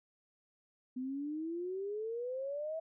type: exponential sweep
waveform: sine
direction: up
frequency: 250.1 to 655 Hz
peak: -36 dBFS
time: 0.96-2.8 s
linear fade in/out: 10 ms
effects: none